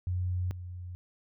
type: tone pair in turn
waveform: sine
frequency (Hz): 90.4 / 89.46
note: F#2 / F2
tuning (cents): -40 / +42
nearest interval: unison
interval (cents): 18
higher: first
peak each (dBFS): -28 / -38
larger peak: first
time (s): 0.07-0.51 / 0.51-0.95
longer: neither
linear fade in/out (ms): 0
effects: none